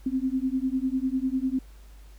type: beating tone pair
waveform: sine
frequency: 256.7 / 266.7 Hz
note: C4 / C4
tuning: -33 / +33 cents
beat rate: 10 Hz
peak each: -27 dBFS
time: 0.06-1.59 s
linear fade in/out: 5 ms
effects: added 50 Hz sine -45 dBFS peak until 2.18 s + pink hiss -59 dBFS RMS until 2.18 s